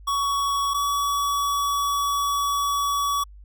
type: tone pair in turn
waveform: square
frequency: 1122 / 1135.7 Hz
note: C#6 / C#6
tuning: +21 / +42 cents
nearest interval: unison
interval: 21 cents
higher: second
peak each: -22 dBFS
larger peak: neither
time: 0.07-0.74 / 0.74-3.24 s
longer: second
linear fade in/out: 10 ms
effects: added 50 Hz sine -42 dBFS peak until 3.44 s